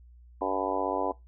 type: harmonic tone with a mistuned harmonic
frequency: 96 Hz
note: G2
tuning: 36 cents flat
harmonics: 3 / 4 / 5 / 6 / 7 / 8 / 9 / 10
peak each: -35 / -35 / -35 / -35 / -35 / -35 / -35 / -35 dBFS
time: 0.41-1.12 s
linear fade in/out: 5 ms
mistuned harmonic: 10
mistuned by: +65 cents
effects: noise-tail reverb RT60 0.2 s tail -21 dB re dry + added 60 Hz sine -50 dBFS peak until 1.27 s